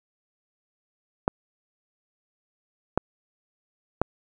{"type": "clicks", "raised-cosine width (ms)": 1, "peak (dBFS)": -6, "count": 3, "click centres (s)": [1.279, 2.976, 4.016], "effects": []}